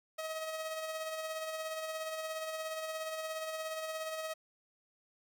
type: tone with tremolo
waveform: sawtooth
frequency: 635 Hz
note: D#5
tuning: 35 cents sharp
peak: -32 dBFS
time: 0.18-4.34 s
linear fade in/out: 10 ms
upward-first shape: sine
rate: 17 Hz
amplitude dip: 40%
effects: none